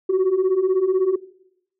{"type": "beating tone pair", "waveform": "sine", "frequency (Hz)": [363.5, 379.5], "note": ["F#4", "F#4"], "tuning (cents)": [-31, 44], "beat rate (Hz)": 16, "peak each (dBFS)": [-20, -15], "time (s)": [0.09, 1.16], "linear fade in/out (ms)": 10, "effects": ["noise-tail reverb RT60 0.8 s tail -20 dB re dry", "tanh soft clip ceiling -13 dBFS"]}